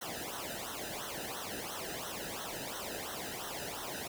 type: noise with flanger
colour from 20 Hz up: pink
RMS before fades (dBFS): -41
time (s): 0.01-4.08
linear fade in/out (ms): 10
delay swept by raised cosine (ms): 0.41 to 0.92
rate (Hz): 2.9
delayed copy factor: -0.9
effects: none